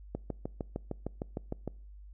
click train, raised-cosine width 2 ms, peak -21 dBFS, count 11, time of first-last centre 0.15-1.677 s, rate 6.55 Hz, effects noise-tail reverb RT60 0.5 s tail -25 dB re dry + added 50 Hz sine -47 dBFS peak until 2.13 s

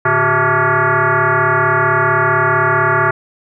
sine tone with frequency modulation, 146.3 Hz, D3, 6 cents flat, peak -10 dBFS, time 0.05-3.11 s, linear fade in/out 5 ms, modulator 257 Hz, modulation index 6.3, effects none

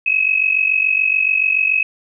sine tone pair together, 2538 / 2585 Hz, D#7 / E7, +34 / -34 cents, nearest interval unison, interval 32 cents, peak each -16 dBFS, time 0.06-1.83 s, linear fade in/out 5 ms, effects none

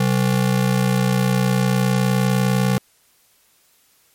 square ring-modulated tone, 160.5 Hz, E3, 46 cents flat, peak -13 dBFS, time 0-2.78 s, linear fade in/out 0 ms, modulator 29.9 Hz, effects white hiss -58 dBFS RMS until 4.14 s + MP3 64 kbps

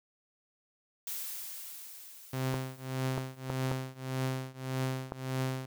blue noise with exponential decay, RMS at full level -37 dBFS, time 1.07-4.25 s, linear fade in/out 2 ms, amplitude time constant 690 ms
sawtooth tone with tremolo, 130.81 Hz, C3, in tune, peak -25 dBFS, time 2.33-5.66 s, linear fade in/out 5 ms, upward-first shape triangle, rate 1.7 Hz, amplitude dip 95%
clicks, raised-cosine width 1 ms, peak -20 dBFS, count 5, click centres 2.542 / 3.179 / 3.501 / 3.715 / 5.121 s
effects none

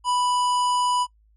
harmonic tone with a mistuned harmonic, 987.8 Hz, B5, in tune, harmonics 1 / 3 / 5 / 7 / 9 / 10, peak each -20 / -31 / -36 / -37 / -40 / -41 dBFS, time 0.04-1.07 s, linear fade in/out 50 ms, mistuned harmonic 9, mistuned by -19 cents, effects noise-tail reverb RT60 0.1 s tail -22 dB re dry + added 53 Hz sine -56 dBFS peak until 1.36 s

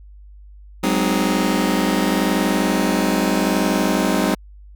sawtooth chord, Ab dominant seventh, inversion third, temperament just, 186.89 / 207.7 / 259.6 / 311.5 Hz, Gb3 / Ab3 / C4 / Eb4, +18 / 0 / -13 / +2 cents, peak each -18 dBFS, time 0.83-4.35 s, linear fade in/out 10 ms, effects added 50 Hz sine -39 dBFS peak until 4.75 s

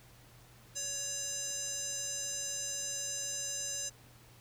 square tone with band-pass filter, 562 Hz, C#5, 24 cents sharp, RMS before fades -38 dBFS, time 0.75-3.9 s, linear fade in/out 20 ms, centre 6700 Hz, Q 6.9, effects added 120 Hz sine -59 dBFS peak until 4.4 s + pink hiss -60 dBFS RMS until 4.4 s

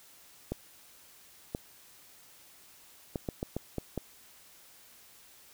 clicks, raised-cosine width 2 ms, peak -19 dBFS, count 8, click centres 0.52 / 1.549 / 3.158 / 3.288 / 3.429 / 3.566 / 3.783 / 3.977 s, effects white hiss -57 dBFS RMS until 5.53 s

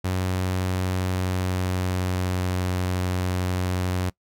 sawtooth tone with pitch glide, 92.5 to 91.33 Hz, F#2 to F#2, 0 to -22 cents, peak -19 dBFS, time 0.04-4.1 s, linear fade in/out 10 ms, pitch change -22 cents, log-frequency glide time 0.94-2.65 s, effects noise-tail reverb RT60 0.1 s tail -22 dB re dry

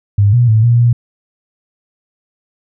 sine tone with pitch steps, 101.5 / 121.4 / 109.8 / 118.8 / 119.5 Hz, G#2 / B2 / A2 / A#2 / A#2, -39 / -29 / -3 / +33 / +43 cents, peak -6 dBFS, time 0.18-0.93 s, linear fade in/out 5 ms, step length 150 ms, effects none

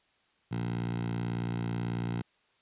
10% pulse tone with high-pass filter, 58.27 Hz, A#1, in tune, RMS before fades -33 dBFS, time 0.51-2.22 s, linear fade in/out 10 ms, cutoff 130 Hz, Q 3.4, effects white hiss -69 dBFS RMS until 2.61 s + resampled to 8000 Hz

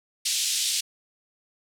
pink band-pass noise, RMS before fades -26 dBFS, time 0.25-0.81 s, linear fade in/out 10 ms, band 3200 to 10000 Hz, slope 24 dB/octave, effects none

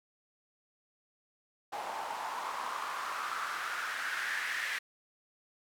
white noise with band-pass filter sweep, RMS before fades -37 dBFS, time 1.72-4.79 s, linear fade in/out 10 ms, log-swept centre 800 to 1900 Hz, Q 4, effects none

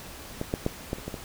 clicks, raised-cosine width 2 ms, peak -16 / -12 / -11 / -14 / -27 / -19 / -21 dBFS, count 7, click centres 0.414 / 0.539 / 0.664 / 0.931 / 0.985 / 1.08 / 1.142 s, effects pink hiss -43 dBFS RMS until 1.24 s

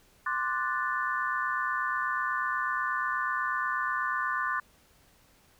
sine chord, D dominant seventh, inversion third, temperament equal, 1046.5 / 1174.7 / 1480 / 1760 Hz, C6 / D6 / F#6 / A6, 0 / 0 / 0 / 0 cents, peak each -33 dBFS, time 0.26-4.6 s, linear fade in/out 5 ms, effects pink hiss -62 dBFS RMS until 5.59 s

